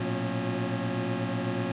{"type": "tone cluster", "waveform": "25% pulse", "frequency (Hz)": [112.3, 120.4, 179.6, 274.7], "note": ["A2", "B2", "F3", "C#4"], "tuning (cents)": [36, -44, 49, -16], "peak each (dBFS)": -30, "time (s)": [0, 1.72], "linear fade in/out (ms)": 5, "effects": ["resampled to 8000 Hz", "10-bit"]}